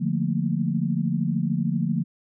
sine chord, Bb major seventh, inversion first, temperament equal, 146.83 / 174.61 / 220 / 233.1 Hz, D3 / F3 / A3 / Bb3, 0 / 0 / 0 / 0 cents, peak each -27 / -25 / -28 / -29 dBFS, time 0-2.04 s, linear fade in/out 20 ms, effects none

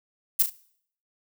violet noise with echo, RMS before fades -19 dBFS, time 0.39-0.43 s, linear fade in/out 10 ms, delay 36 ms, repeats 2, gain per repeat -8 dB, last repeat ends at 0.502 s, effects noise-tail reverb RT60 0.6 s tail -20 dB re dry

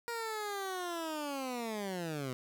15% pulse linear sweep, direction down, 474.3 to 123.47 Hz, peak -30 dBFS, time 0.08-2.33 s, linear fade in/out 0 ms, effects none

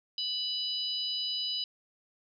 harmonic tone, 990 Hz, B5, 4 cents sharp, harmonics 3 / 4 / 5, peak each -35 / -35 / -35 dBFS, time 0.18-1.64 s, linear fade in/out 2 ms, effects none

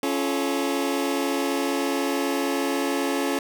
sawtooth chord, Db augmented, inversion none, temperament just, 277.2 / 346.5 / 433.1 Hz, Db4 / F4 / A4, 0 / -14 / -27 cents, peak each -21 / -25 / -25 dBFS, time 0.03-3.39 s, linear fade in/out 2 ms, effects none

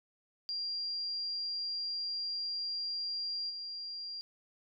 sine tone with level steps, 4769 Hz, D8, 26 cents sharp, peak -34 / -39 dBFS, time 0.49-4.21 s, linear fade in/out 0 ms, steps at 3.49 s, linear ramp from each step 20 ms, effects none

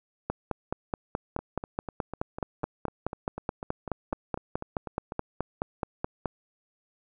two click trains, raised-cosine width 1 ms, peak -14 / -21 dBFS, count 29 / 16, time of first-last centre 0.3-6.257 / 1.39-5.121 s, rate 4.7 / 4.02 Hz, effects none

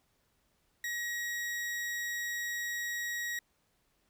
40% pulse tone, 1900 Hz, A#6, 33 cents sharp, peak -33 dBFS, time 0.84-3.39 s, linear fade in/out 2 ms, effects pink hiss -74 dBFS RMS until 4.09 s

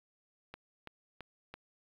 click train, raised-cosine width 0.3 ms, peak -28 dBFS, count 4, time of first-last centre 0.54-1.54 s, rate 3 Hz, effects low-pass 4000 Hz 12 dB/octave + 10-bit

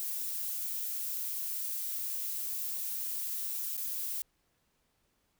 violet noise with dropouts, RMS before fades -36 dBFS, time 0-4.22 s, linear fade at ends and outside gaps 0 ms, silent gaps 3.768-3.777 s, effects pink hiss -75 dBFS RMS until 5.39 s

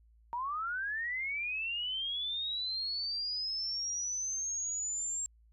sine linear sweep, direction up, 924 to 7500 Hz, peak -33 dBFS, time 0.33-5.26 s, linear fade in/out 0 ms, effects added 56 Hz sine -60 dBFS peak until 5.52 s

